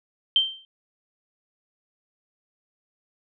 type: tone with exponential decay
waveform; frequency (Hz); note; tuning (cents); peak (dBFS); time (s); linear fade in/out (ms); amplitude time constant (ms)
sine; 3133; G7; -2; -13; 0.36-0.65; 1; 62
effects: none